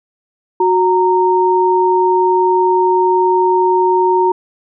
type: tone pair together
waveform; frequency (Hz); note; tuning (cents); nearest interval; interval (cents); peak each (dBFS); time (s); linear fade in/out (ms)
sine; 367.2 / 925.3; F#4 / A#5; -13 / -13; octave + major third; 1600; -12; 0.6-4.32; 5
effects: none